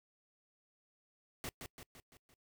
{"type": "noise with echo", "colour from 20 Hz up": "pink", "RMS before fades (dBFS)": -42, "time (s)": [1.44, 1.49], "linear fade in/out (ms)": 0, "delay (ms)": 170, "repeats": 5, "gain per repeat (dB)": -5, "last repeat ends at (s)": 2.34, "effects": ["noise-tail reverb RT60 0.1 s tail -25 dB re dry"]}